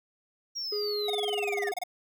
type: linear sweep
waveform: triangle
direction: down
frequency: 5660 to 1665 Hz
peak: -31 dBFS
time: 0.55-1.71 s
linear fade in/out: 20 ms
type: tone with pitch glide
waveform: triangle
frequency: 415.3 to 406.8 Hz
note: G#4 to G#4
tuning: 0 to -36 cents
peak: -28 dBFS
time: 0.72-1.72 s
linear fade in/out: 5 ms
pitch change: -36 cents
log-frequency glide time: 1.32-1.55 s
type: tone bursts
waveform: square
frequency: 723 Hz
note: F#5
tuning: 40 cents flat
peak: -31 dBFS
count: 16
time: 1.08-1.837 s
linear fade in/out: 5 ms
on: 22 ms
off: 27 ms
effects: none